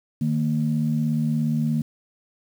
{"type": "tone pair together", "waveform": "sine", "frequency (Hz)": [153.02, 230], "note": ["D#3", "A#3"], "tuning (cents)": [-29, -23], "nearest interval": "perfect fifth", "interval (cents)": 706, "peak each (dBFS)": -22, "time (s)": [0.21, 1.82], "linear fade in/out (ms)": 5, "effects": ["tanh soft clip ceiling -12 dBFS", "8-bit"]}